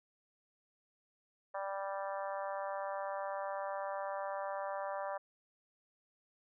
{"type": "harmonic tone", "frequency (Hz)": 196, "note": "G3", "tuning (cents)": 0, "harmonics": [3, 4, 5, 6, 7, 8, 9], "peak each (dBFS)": [-40, -43, -44, -46, -52, -52, -53], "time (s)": [1.54, 5.18], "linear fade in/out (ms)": 10, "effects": []}